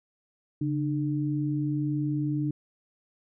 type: tone pair together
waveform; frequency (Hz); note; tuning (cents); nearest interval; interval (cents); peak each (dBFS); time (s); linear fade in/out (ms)
sine; 141.7 / 300; C#3 / D4; +38 / +37; octave + minor second; 1299; -28; 0.61-2.51; 5
effects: none